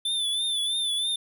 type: tone with vibrato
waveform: square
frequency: 3520 Hz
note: A7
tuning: in tune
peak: -25 dBFS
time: 0.05-1.16 s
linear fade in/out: 5 ms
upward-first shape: triangle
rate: 3.1 Hz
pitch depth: 69 cents each way
effects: none